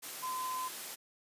sine tone in noise, 1024 Hz, C6, 38 cents flat, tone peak -35 dBFS, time 0.22-0.69 s, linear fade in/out 20 ms, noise white, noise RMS -43 dBFS, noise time 0.02-0.96 s, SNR +5 dB, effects high-pass 200 Hz 12 dB/octave + resampled to 32000 Hz

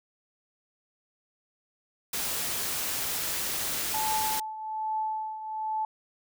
white noise, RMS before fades -31 dBFS, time 2.13-4.4 s, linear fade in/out 5 ms
sine tone with tremolo, 870 Hz, A5, 20 cents flat, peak -26 dBFS, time 3.94-5.85 s, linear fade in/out 2 ms, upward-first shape triangle, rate 1.2 Hz, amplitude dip 70%
effects none

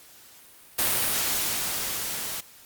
white noise with level ramp, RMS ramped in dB -23 to -33 dBFS, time 0.78-2.41 s, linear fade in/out 10 ms, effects white hiss -51 dBFS RMS until 2.65 s + Opus 48 kbps

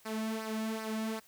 sawtooth tone with flanger, 220 Hz, A3, in tune, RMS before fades -36 dBFS, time 0.05-1.2 s, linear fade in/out 10 ms, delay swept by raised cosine 0.28 to 2.58 ms, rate 2.6 Hz, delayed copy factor -0.65, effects white hiss -62 dBFS RMS until 1.27 s

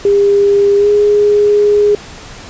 sine tone with pitch glide, 403 to 413.9 Hz, G4 to G#4, +48 to -6 cents, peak -6 dBFS, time 0.05-1.95 s, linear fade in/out 2 ms, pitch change +46 cents, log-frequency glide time 0.77-0.89 s, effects pink hiss -32 dBFS RMS until 2.49 s + resampled to 16000 Hz

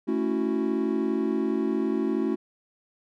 triangle chord, F# minor seventh, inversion first, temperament equal, 220 / 277.2 / 329.6 / 370 Hz, A3 / C#4 / E4 / F#4, 0 / 0 / 0 / 0 cents, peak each -27 dBFS, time 0.07-2.36 s, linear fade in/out 20 ms, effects none

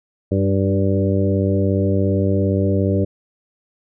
harmonic tone with a mistuned harmonic, 97.3 Hz, G2, 12 cents flat, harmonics 1 / 2 / 3 / 4 / 5 / 6, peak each -18 / -21 / -23 / -24 / -25 / -26 dBFS, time 0.31-3.05 s, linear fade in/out 10 ms, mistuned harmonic 3, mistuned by +21 cents, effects none

